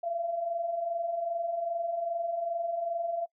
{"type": "tone pair together", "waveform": "sine", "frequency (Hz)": [659.3, 681.8], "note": ["E5", "F5"], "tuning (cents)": [0, -42], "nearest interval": "minor second", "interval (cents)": 58, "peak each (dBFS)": [-37, -30], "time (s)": [0.03, 3.26], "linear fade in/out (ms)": 10, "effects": ["noise-tail reverb RT60 0.1 s tail -22 dB re dry"]}